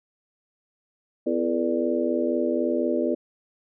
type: harmonic tone with a mistuned harmonic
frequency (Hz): 84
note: E2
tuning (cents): +33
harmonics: 3 / 4 / 5 / 6 / 7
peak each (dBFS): -27 / -26 / -30 / -29 / -28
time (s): 1.26-3.15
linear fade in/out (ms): 10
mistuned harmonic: 6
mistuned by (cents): -76
effects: none